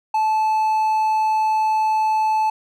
triangle tone, 870 Hz, A5, 20 cents flat, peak -14 dBFS, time 0.14-2.5 s, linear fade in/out 5 ms, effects none

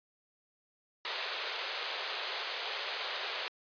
white band-pass noise, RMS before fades -38 dBFS, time 1.05-3.48 s, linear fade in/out 0 ms, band 400 to 4500 Hz, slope 48 dB/octave, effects resampled to 11025 Hz

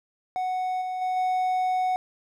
triangle tone with level steps, 740 Hz, F#5, in tune, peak -23 / -26 / -22 / -20 dBFS, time 0.36-1.96 s, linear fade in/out 0 ms, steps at 0.81 / 1.01 / 1.16 s, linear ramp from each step 10 ms, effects none

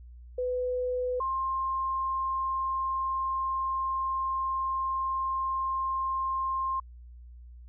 sine tone pair in turn, 500 / 1059.5 Hz, B4 / C6, +21 / +21 cents, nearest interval octave + minor second, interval 1300 cents, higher second, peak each -27 dBFS, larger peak neither, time 0.38-1.2 / 1.2-6.8 s, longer second, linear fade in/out 5 ms, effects added 60 Hz sine -45 dBFS peak until 7.68 s

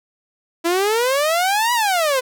sawtooth exponential two-way sweep, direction up then down, 329.6 to 987.8 to 496.1 Hz, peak -12 dBFS, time 0.64-2.21 s, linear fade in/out 20 ms, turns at 1.73 s, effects none

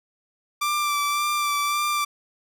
sawtooth tone with vibrato, 1174.7 Hz, D6, in tune, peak -18 dBFS, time 0.61-2.05 s, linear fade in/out 10 ms, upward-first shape sine, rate 1.8 Hz, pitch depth 21 cents each way, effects none

